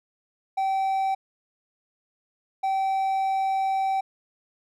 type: tone pair in turn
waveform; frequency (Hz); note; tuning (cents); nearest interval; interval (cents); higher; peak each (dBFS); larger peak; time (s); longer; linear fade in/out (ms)
triangle; 772 / 772; G5 / G5; -27 / -27; unison; 0; neither; -20; neither; 0.57-1.15 / 2.63-4.01; second; 10
effects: none

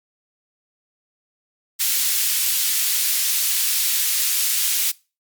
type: high-pass noise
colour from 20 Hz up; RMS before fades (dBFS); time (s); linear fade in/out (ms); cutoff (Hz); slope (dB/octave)
white; -20; 1.79-4.92; 20; 2600; 12
effects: noise-tail reverb RT60 0.3 s tail -22 dB re dry + Opus 48 kbps

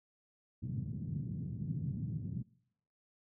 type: band-pass noise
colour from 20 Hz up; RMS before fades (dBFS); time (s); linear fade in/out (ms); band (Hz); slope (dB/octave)
pink; -39; 0.62-2.43; 10; 110 to 190; 24
effects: noise-tail reverb RT60 0.8 s tail -25 dB re dry

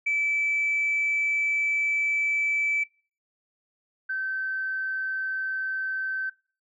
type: tone pair in turn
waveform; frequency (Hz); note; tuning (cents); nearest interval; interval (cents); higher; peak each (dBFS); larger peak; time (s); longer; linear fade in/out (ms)
sine; 2312 / 1543.1; D7 / G6; -28 / -28; perfect fifth; 700; first; -21 / -26; first; 0.06-2.84 / 4.09-6.3; first; 10
effects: noise-tail reverb RT60 0.4 s tail -24 dB re dry + tanh soft clip ceiling -18 dBFS

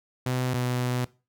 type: tone pair in turn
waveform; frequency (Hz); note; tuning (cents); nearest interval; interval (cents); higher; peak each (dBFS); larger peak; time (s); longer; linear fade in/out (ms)
sawtooth; 126.9 / 124.5; B2 / B2; +47 / +14; unison; 33; first; -21; neither; 0.26-0.54 / 0.54-1.05; second; 5
effects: noise-tail reverb RT60 0.3 s tail -20 dB re dry

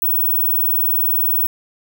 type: tone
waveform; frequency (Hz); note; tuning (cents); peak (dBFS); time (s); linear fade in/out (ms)
sine; 15760; B9; -5; -14; 0.02-1.47; 5
effects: none

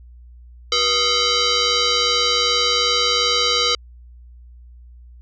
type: tone with frequency modulation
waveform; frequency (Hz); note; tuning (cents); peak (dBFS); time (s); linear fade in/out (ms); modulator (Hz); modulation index
sine; 381.7; G4; -46; -15; 0.72-3.75; 2; 866; 5.8
effects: added 60 Hz sine -40 dBFS peak until 5.21 s

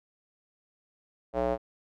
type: tone with band-pass filter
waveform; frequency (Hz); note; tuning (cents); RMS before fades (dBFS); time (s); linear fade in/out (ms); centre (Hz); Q
square; 61.3; B1; -12; -28; 1.33-1.58; 50; 600; 3.2
effects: none

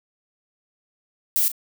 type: noise with echo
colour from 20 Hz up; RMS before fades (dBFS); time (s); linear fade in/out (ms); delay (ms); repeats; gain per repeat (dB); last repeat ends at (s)
violet; -20; 1.36-1.48; 0; 37; 1; -11; 1.517
effects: none

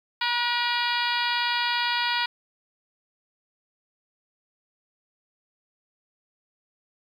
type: harmonic tone with a mistuned harmonic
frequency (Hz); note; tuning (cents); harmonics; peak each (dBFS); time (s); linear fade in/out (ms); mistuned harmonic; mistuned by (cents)
478.9; A#4; +47; 2 / 3 / 4 / 5 / 6 / 7 / 8 / 9 / 10; -28 / -30 / -31 / -32 / -33 / -33 / -34 / -35 / -35; 0.21-2.26; 5; 3; +21
effects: 9-bit

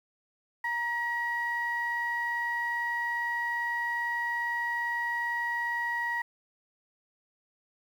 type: tone pair together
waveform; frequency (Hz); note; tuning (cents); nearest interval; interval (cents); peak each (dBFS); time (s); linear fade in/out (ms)
sine; 940 / 1911.2; A#5 / A#6; +14 / +43; octave; 1229; -32 / -29; 0.64-6.22; 5
effects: tanh soft clip ceiling -22 dBFS + 9-bit

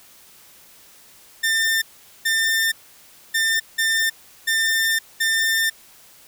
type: tone bursts at uneven times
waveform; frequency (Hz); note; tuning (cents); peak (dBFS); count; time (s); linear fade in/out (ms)
sawtooth; 1798; A6; +37; -14; 6; 1.43-1.82 / 2.25-2.72 / 3.34-3.6 / 3.78-4.1 / 4.47-4.99 / 5.2-5.7; 10
effects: white hiss -49 dBFS RMS until 6.27 s

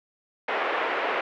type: band-pass noise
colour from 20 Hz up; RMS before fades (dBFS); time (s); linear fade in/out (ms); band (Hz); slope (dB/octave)
pink; -27; 0.48-1.21; 5; 420 to 2500; 24
effects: none

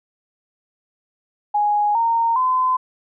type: tone with pitch steps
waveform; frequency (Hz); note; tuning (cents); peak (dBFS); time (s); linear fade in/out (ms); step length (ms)
sine; 830.6 / 921.6 / 1022.6; G#5 / A#5 / C6; 0 / -20 / -40; -15; 1.54-2.77; 10; 410
effects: none

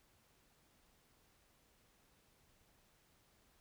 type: silence
effects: pink hiss -72 dBFS RMS until 3.6 s

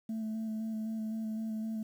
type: tone with vibrato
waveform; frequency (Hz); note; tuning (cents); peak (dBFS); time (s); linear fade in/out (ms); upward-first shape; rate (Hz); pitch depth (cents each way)
sine; 220; A3; 0; -31; 0.09-1.83; 5; square; 3.9; 15
effects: tanh soft clip ceiling -32 dBFS + 10-bit

